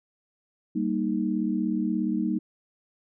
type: chord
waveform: sine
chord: Eb major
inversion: first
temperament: equal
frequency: 196 / 233.1 / 311.1 Hz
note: G3 / Bb3 / Eb4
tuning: 0 / 0 / 0 cents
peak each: -28 dBFS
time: 0.75-2.39 s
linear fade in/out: 10 ms
effects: none